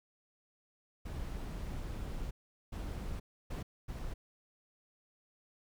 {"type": "noise bursts at uneven times", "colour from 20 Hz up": "brown", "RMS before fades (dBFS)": -40, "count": 4, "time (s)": [[1.05, 2.31], [2.72, 3.2], [3.5, 3.63], [3.88, 4.14]], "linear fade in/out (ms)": 10, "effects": []}